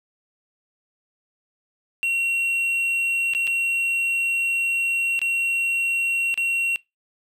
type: tone with dropouts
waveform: triangle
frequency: 2737 Hz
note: F7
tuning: 36 cents flat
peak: -18 dBFS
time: 2.03-6.76 s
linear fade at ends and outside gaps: 0 ms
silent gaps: 3.336-3.349 / 3.47-3.475 / 5.192-5.216 / 6.342-6.376 s
effects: noise-tail reverb RT60 0.2 s tail -22 dB re dry